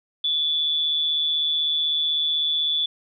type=tone with amplitude modulation; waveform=sine; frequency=3456 Hz; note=A7; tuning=32 cents flat; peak=-18 dBFS; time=0.24-2.86 s; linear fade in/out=5 ms; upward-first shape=sine; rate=156 Hz; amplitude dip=40%; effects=none